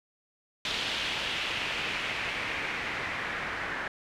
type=noise with low-pass filter sweep; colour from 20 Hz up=white; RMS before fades=-33 dBFS; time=0.65-3.88 s; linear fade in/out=2 ms; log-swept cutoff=3400 to 1700 Hz; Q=2.2; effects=none